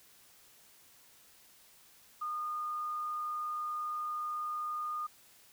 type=tone; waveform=sine; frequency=1222 Hz; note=D#6; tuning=32 cents flat; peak=-34 dBFS; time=2.21-5.07 s; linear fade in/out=10 ms; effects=white hiss -61 dBFS RMS until 5.52 s